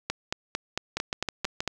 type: two click trains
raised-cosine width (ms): 0.2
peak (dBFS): -11 / -10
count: 5 / 8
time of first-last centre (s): 0.97-1.605 / 0.1-1.677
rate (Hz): 6.3 / 4.44
effects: none

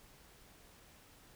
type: silence
effects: pink hiss -61 dBFS RMS until 1.35 s

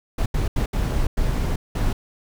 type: noise bursts at uneven times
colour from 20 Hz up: brown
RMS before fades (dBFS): -21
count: 6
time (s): 0.18-0.26 / 0.34-0.48 / 0.56-0.66 / 0.73-1.07 / 1.17-1.56 / 1.75-1.93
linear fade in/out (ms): 5
effects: none

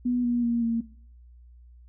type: tone with pitch steps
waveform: sine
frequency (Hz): 245.8 / 240.5 / 235.2 / 230.1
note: B3 / B3 / A#3 / A#3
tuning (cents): -8 / -46 / +16 / -22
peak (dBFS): -22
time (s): 0.05-0.81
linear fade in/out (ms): 10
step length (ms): 190
effects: noise-tail reverb RT60 0.5 s tail -18 dB re dry + added 60 Hz sine -48 dBFS peak until 1.88 s

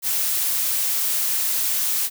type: noise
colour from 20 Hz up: blue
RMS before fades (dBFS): -22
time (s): 0.02-2.1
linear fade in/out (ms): 50
effects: none

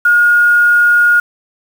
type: tone with quantisation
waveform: sine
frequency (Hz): 1432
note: F6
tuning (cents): +43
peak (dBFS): -6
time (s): 0.05-1.2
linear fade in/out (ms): 5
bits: 5
effects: none

